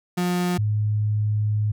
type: tone pair in turn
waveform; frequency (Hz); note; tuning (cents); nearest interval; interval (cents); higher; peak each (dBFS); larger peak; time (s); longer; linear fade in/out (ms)
35% pulse / sine; 178.1 / 105.9; F3 / G#2; +34 / +34; major sixth; 900; first; -19; neither; 0.17-0.58 / 0.58-1.72; second; 10
effects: none